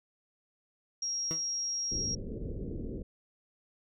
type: tone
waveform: sine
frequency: 5610 Hz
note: F8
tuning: 7 cents sharp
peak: -31 dBFS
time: 1.02-2.15 s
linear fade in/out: 5 ms
type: tone with exponential decay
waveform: 20% pulse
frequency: 162.5 Hz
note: E3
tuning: 24 cents flat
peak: -28 dBFS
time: 1.31-1.44 s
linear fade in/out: 0 ms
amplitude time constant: 28 ms
type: low-pass noise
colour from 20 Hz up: pink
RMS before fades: -38 dBFS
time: 1.91-3.03 s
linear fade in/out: 10 ms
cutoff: 490 Hz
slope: 48 dB/octave
effects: none